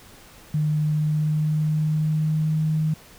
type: tone with pitch glide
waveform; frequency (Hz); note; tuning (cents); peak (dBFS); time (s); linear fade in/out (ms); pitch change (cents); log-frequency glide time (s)
sine; 152.1 to 156.02; D#3 to D#3; -39 to +5; -19; 0.54-2.94; 5; +44; 0.86-2.61
effects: pink hiss -48 dBFS RMS until 3.18 s